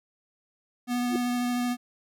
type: tone with vibrato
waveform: square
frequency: 244.7 Hz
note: B3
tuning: 16 cents flat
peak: -26 dBFS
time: 0.87-1.77 s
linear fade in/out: 50 ms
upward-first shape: triangle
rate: 13 Hz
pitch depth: 13 cents each way
type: tone with exponential growth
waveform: sine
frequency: 344.8 Hz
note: F4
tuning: 22 cents flat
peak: -21 dBFS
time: 1.07-1.16 s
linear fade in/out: 2 ms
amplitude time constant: 19 ms
effects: none